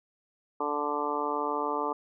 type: harmonic tone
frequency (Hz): 146.83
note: D3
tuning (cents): 0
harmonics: 2 / 3 / 4 / 5 / 6 / 7 / 8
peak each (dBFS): -37 / -34 / -38 / -39 / -33 / -35 / -34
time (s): 0.6-1.93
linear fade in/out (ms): 5
effects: none